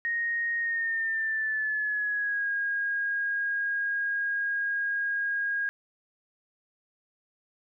sine tone with pitch glide, 1864.7 to 1632.7 Hz, A#6 to G#6, 0 to -30 cents, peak -26 dBFS, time 0.05-5.69 s, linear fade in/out 0 ms, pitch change -230 cents, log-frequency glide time 0.59-2.5 s, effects none

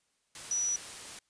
sine tone in noise, 5890 Hz, F#8, 9 cents flat, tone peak -28 dBFS, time 0.51-0.76 s, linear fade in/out 2 ms, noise white, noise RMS -44 dBFS, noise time 0.35-1.19 s, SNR +13 dB, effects white hiss -75 dBFS RMS until 1.29 s + resampled to 22050 Hz

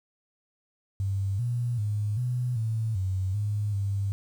sine tone with pitch steps, 97.8 / 120.4 / 104.5 / 123.8 / 111.6 / 94.4 / 103.9 / 99.3 Hz, G2 / B2 / G#2 / B2 / A2 / F#2 / G#2 / G2, -4 / -44 / +11 / +5 / +25 / +35 / +1 / +23 cents, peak -25 dBFS, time 1-4.12 s, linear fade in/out 0 ms, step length 390 ms, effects 9-bit

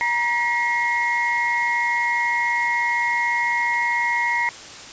sine tone cluster, 946 / 1920 / 2146 Hz, A#5 / B6 / C7, +25 / -49 / +43 cents, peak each -23 dBFS, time 0.01-4.49 s, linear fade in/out 0 ms, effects white hiss -38 dBFS RMS until 4.92 s + resampled to 16000 Hz

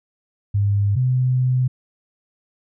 sine tone pair in turn, 101.2 / 127.5 Hz, G#2 / C3, -44 / -44 cents, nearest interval major third, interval 400 cents, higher second, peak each -15 dBFS, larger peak neither, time 0.54-0.96 / 0.96-1.68 s, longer second, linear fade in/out 10 ms, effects none

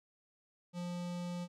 square tone with notch filter, 175.9 Hz, F3, 13 cents sharp, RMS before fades -40 dBFS, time 0.73-1.48 s, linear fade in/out 50 ms, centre 1700 Hz, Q 1.8, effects low-pass 8000 Hz 12 dB/octave

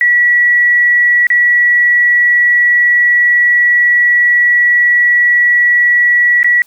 sine tone with dropouts, 1938 Hz, B6, 33 cents flat, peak -6 dBFS, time 0.01-6.62 s, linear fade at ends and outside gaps 1 ms, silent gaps 1.269-1.302 / 6.431-6.444 s, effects white hiss -50 dBFS RMS until 6.66 s

